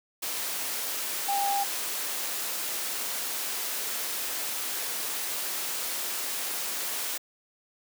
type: tone in noise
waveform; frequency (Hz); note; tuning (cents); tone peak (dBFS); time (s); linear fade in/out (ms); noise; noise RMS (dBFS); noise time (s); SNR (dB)
sine; 800; G5; +35; -25; 1.28-1.64; 10; white; -32; 0.22-7.18; +4
effects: high-pass 300 Hz 12 dB/octave